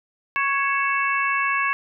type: harmonic tone with a mistuned harmonic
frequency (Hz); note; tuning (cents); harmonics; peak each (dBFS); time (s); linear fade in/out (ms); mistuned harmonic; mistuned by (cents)
554.4; C#5; 0; 2 / 3 / 4 / 5; -23 / -25 / -26 / -27; 0.36-1.73; 0; 5; -70
effects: none